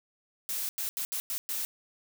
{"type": "noise bursts at uneven times", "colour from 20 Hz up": "blue", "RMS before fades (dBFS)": -33, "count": 6, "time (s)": [[0.49, 0.69], [0.78, 0.89], [0.97, 1.05], [1.12, 1.2], [1.3, 1.38], [1.49, 1.65]], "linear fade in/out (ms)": 0, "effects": []}